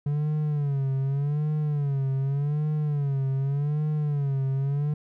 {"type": "tone with vibrato", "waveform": "triangle", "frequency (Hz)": 143.1, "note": "D3", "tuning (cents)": -45, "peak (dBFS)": -21, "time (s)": [0.06, 4.94], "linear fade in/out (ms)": 5, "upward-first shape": "sine", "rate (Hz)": 0.85, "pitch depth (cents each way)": 110, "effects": []}